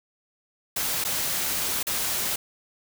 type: noise with dropouts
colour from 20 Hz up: white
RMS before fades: -27 dBFS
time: 0.76-2.36 s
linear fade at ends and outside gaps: 5 ms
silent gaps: 1.041-1.048 / 1.83-1.868 s
effects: none